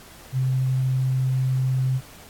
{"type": "tone", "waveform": "sine", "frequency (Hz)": 130.3, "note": "C3", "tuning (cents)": -7, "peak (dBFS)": -19, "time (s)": [0.32, 2.01], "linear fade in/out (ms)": 50, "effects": ["pink hiss -46 dBFS RMS until 2.29 s", "AAC 64 kbps"]}